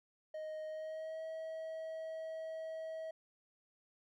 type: tone with pitch glide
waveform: triangle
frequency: 623 to 641.6 Hz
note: D#5 to E5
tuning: +2 to -47 cents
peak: -39 dBFS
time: 0.34-3.11 s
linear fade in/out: 5 ms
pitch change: +51 cents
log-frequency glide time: 0.67-1.23 s
effects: none